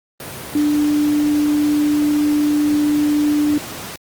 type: tone in noise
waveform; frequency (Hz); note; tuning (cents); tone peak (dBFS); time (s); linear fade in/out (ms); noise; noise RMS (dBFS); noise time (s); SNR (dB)
sine; 296.3; D4; +15; -13; 0.55-3.58; 2; pink; -30; 0.2-3.96; +14
effects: high-pass 100 Hz 12 dB/octave + Opus 32 kbps